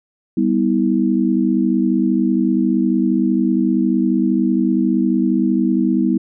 sine chord, E minor, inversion first, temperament equal with one note detuned, 196 / 246.9 / 321.9 Hz, G3 / B3 / E4, 0 / 0 / -41 cents, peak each -18 / -17 / -18 dBFS, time 0.37-6.18 s, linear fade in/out 5 ms, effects none

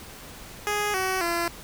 10% pulse tone with pitch steps, 415.3 / 376.5 / 341.2 Hz, G#4 / F#4 / F4, 0 / +30 / -40 cents, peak -16 dBFS, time 0.67-1.48 s, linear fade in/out 0 ms, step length 270 ms, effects pink hiss -43 dBFS RMS until 1.63 s

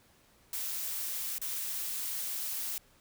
blue noise with dropouts, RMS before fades -36 dBFS, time 0.53-2.78 s, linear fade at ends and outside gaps 2 ms, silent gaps 1.383-1.415 s, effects pink hiss -64 dBFS RMS until 3 s

